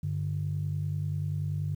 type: tone pair together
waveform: sine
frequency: 98.1 / 148.43 Hz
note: G2 / D3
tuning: +2 / +19 cents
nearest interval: perfect fifth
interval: 717 cents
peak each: -31 / -30 dBFS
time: 0.03-1.75 s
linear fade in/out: 5 ms
effects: tanh soft clip ceiling -21 dBFS + 10-bit